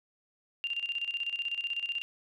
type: tone with tremolo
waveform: sine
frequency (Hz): 2790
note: F7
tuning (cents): -2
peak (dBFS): -29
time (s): 0.64-2.02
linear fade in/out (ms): 0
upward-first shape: square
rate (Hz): 16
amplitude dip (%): 70
effects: none